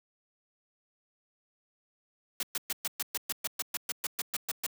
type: noise bursts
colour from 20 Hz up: white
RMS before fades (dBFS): -32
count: 16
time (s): 2.4-4.664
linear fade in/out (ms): 2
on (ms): 29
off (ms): 120
effects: high-pass 200 Hz 12 dB/octave